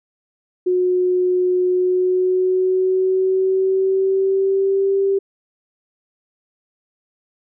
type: tone with pitch glide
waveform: sine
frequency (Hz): 363.6 to 392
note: F#4 to G4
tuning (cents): -30 to 0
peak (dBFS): -14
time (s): 0.66-5.19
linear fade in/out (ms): 10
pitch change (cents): +130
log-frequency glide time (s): 1.67-4.96
effects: none